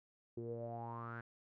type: tone with low-pass filter sweep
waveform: sawtooth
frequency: 116.54 Hz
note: A#2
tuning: in tune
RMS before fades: -45 dBFS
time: 0.37-1.21 s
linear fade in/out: 5 ms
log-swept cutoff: 370 to 1600 Hz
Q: 9.8
effects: none